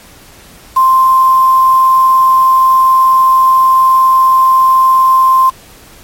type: tone with quantisation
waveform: sine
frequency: 1046.5 Hz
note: C6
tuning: in tune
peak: -4 dBFS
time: 0.76-5.5 s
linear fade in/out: 10 ms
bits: 4
effects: pink hiss -38 dBFS RMS until 6.03 s + MP3 64 kbps